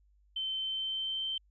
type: tone with pitch glide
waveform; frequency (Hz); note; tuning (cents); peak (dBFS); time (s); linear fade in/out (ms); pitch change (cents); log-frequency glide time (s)
sine; 3087 to 3112; G7 to G7; -27 to -13; -32; 0.36-1.38; 5; +14; 0.6-1.24
effects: added 50 Hz sine -63 dBFS peak until 1.5 s